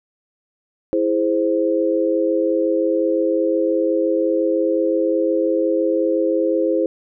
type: chord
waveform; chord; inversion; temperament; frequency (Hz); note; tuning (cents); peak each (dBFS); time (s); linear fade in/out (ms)
sine; E augmented; none; equal; 329.6 / 415.3 / 523.3; E4 / G#4 / B#4; 0 / 0 / 0; -19 / -22 / -19; 0.93-6.86; 0
effects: none

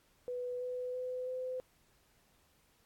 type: tone with pitch steps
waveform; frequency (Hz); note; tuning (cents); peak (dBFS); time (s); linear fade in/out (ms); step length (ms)
sine; 494.5 / 499.7 / 504.9 / 510.2; B4 / B4 / B4 / C5; +2 / +20 / +38 / -44; -36; 0.28-1.6; 0; 330
effects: pink hiss -70 dBFS RMS until 2.85 s + AAC 64 kbps

